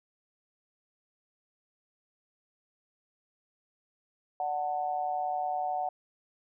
sine tone with amplitude modulation, 741 Hz, F#5, 2 cents sharp, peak -25 dBFS, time 4.4-5.89 s, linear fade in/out 2 ms, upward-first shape sine, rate 151 Hz, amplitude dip 80%, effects none

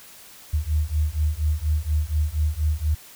sine beating tone pair, 74.4 / 78.6 Hz, D2 / D#2, +23 / +18 cents, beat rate 4.2 Hz, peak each -23 dBFS, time 0.53-2.95 s, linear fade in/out 10 ms, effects white hiss -46 dBFS RMS until 3.15 s

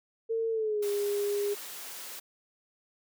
sine tone with pitch glide, 452.6 to 407.9 Hz, A4 to G#4, +49 to -31 cents, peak -27 dBFS, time 0.29-1.55 s, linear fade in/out 20 ms, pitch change -180 cents, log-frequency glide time 0.5-0.87 s
white high-pass noise, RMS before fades -42 dBFS, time 0.82-2.2 s, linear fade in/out 10 ms, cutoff 300 Hz, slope 12 dB/octave
effects none

